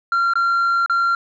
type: tone with dropouts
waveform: sine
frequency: 1377 Hz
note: F6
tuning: 25 cents flat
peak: -12 dBFS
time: 0.12-1.15 s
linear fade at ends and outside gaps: 2 ms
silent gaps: 0.336-0.355 / 0.861-0.897 s
effects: tanh soft clip ceiling -14 dBFS